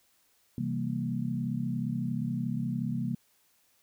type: chord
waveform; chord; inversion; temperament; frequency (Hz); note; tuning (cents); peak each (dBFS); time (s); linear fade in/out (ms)
sine; C dominant seventh; none; equal; 130.81 / 164.81 / 196 / 233.1; C3 / E3 / G3 / Bb3; 0 / 0 / 0 / 0; -34 / -36 / -36 / -33; 0.58-3.15; 2
effects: white hiss -68 dBFS RMS until 3.82 s